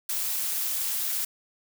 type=noise with amplitude modulation; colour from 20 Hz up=blue; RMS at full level=-26 dBFS; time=0.09-1.25 s; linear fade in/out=5 ms; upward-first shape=sine; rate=272 Hz; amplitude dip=60%; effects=none